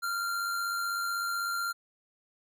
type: tone with amplitude modulation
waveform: square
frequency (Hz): 1386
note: F6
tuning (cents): -14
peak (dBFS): -29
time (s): 0.02-1.73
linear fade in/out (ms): 20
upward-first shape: sine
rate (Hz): 96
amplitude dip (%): 35
effects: none